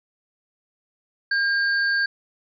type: tone pair together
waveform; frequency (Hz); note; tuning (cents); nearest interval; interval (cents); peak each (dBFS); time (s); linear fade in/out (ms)
sine; 1609 / 4516; G6 / C#8; +45 / +31; octave + tritone; 1786; -19 / -29; 1.31-2.06; 5
effects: none